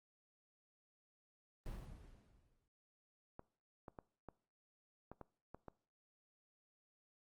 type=noise with exponential decay; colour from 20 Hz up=brown; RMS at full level=-44 dBFS; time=1.66-2.68 s; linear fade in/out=0 ms; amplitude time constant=220 ms
type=clicks; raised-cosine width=1 ms; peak=-36 dBFS; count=8; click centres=3.394 / 3.882 / 3.988 / 4.287 / 5.116 / 5.213 / 5.546 / 5.683 s
effects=noise-tail reverb RT60 0.5 s tail -22 dB re dry + Opus 24 kbps